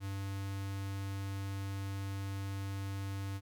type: tone with notch filter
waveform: square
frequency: 98 Hz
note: G2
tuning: in tune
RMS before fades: -39 dBFS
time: 0-3.41 s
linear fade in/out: 50 ms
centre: 570 Hz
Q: 1.7
effects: none